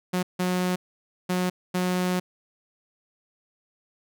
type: tone bursts at uneven times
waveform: sawtooth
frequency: 181.6 Hz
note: F#3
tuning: 32 cents flat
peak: -19 dBFS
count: 4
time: 0.13-0.23 / 0.39-0.76 / 1.29-1.5 / 1.74-2.2 s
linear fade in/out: 10 ms
effects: none